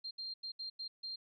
sine tone bursts at uneven times, 4186 Hz, C8, in tune, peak -40 dBFS, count 6, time 0.04-0.11 / 0.18-0.34 / 0.43-0.52 / 0.59-0.7 / 0.79-0.88 / 1.03-1.16 s, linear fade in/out 10 ms, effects none

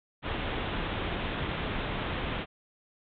pink low-pass noise, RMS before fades -33 dBFS, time 0.22-2.46 s, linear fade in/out 50 ms, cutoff 3700 Hz, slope 96 dB/octave, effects none

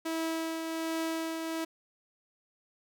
sawtooth tone with tremolo, 325 Hz, E4, 24 cents flat, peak -26 dBFS, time 0.05-1.65 s, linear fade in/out 10 ms, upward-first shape triangle, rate 1.3 Hz, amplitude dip 40%, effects none

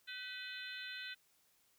harmonic tone with a mistuned harmonic, 506 Hz, B4, 42 cents sharp, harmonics 3 / 4 / 5 / 6 / 7 / 8, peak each -48 / -52 / -51 / -53 / -51 / -52 dBFS, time 0.07-1.15 s, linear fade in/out 20 ms, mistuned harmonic 4, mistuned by -55 cents, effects white hiss -73 dBFS RMS until 1.78 s

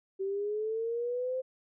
sine linear sweep, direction up, 382.2 to 522 Hz, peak -30 dBFS, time 0.19-1.42 s, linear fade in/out 20 ms, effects none

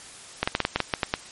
clicks, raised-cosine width 0.3 ms, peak -5 dBFS, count 10, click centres 0.43 / 0.475 / 0.551 / 0.603 / 0.651 / 0.76 / 0.803 / 0.938 / 1.032 / 1.139 s, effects white hiss -44 dBFS RMS until 1.31 s + MP3 48 kbps

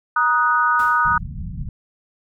sine chord, D# minor, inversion second, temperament equal with one note detuned, 946.4 / 1244.5 / 1480 Hz, A#5 / D#6 / F#6, +26 / 0 / 0 cents, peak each -21 / -17 / -19 dBFS, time 0.16-1.18 s, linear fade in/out 5 ms
pink noise with exponential decay, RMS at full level -36 dBFS, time 0.79-1.21 s, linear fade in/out 5 ms, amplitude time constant 90 ms
pink low-pass noise, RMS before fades -29 dBFS, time 1.05-1.69 s, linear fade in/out 2 ms, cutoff 200 Hz, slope 48 dB/octave
effects none

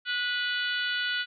harmonic tone with a mistuned harmonic, 493.9 Hz, B4, in tune, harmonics 3 / 4 / 5 / 6 / 7 / 8 / 9, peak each -29 / -39 / -40 / -33 / -37 / -40 / -42 dBFS, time 0.05-1.26 s, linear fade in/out 50 ms, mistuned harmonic 3, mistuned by -22 cents, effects none

